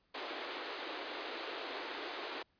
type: band-pass noise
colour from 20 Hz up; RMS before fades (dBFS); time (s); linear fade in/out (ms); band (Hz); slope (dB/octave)
pink; -43; 0.14-2.43; 10; 300 to 4500; 48
effects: pink hiss -75 dBFS RMS until 2.59 s + resampled to 11025 Hz